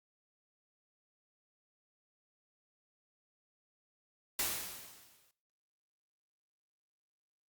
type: noise with exponential decay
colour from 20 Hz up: white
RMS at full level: -32 dBFS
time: 4.39-5.31 s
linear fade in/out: 2 ms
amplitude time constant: 200 ms
effects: noise-tail reverb RT60 0.5 s tail -19 dB re dry + Opus 48 kbps